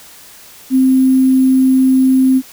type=tone with sample-and-hold; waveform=sine; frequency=261.6 Hz; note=C4; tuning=in tune; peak=-7 dBFS; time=0.7-2.42 s; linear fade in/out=50 ms; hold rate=11025 Hz; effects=white hiss -39 dBFS RMS until 2.52 s